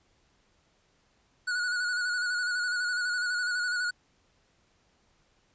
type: tone with vibrato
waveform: square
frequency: 1459 Hz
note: F#6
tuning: 25 cents flat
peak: -28 dBFS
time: 1.47-3.91 s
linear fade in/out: 10 ms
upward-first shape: square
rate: 12 Hz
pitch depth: 30 cents each way
effects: pink hiss -68 dBFS RMS until 5.54 s + resampled to 16000 Hz